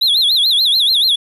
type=tone with vibrato; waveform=triangle; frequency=3729 Hz; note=A#7; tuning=in tune; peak=-9 dBFS; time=0.01-1.16 s; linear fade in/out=10 ms; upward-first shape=sine; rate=6.9 Hz; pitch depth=210 cents each way; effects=resampled to 32000 Hz + 8-bit